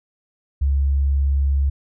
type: tone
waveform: sine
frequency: 69.3 Hz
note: C#2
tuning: in tune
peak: -15 dBFS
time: 0.61-1.7 s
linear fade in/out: 10 ms
effects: none